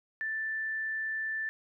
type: tone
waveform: sine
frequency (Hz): 1765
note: A6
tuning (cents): +5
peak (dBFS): -31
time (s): 0.21-1.49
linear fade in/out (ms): 0
effects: none